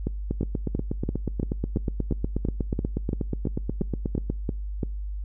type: two click trains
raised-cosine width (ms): 3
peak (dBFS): -13 / -13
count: 34 / 15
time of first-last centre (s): 0.31-4.3 / 0.07-4.832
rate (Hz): 8.27 / 2.94
effects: noise-tail reverb RT60 0.5 s tail -26 dB re dry + added 50 Hz sine -29 dBFS peak until 5.24 s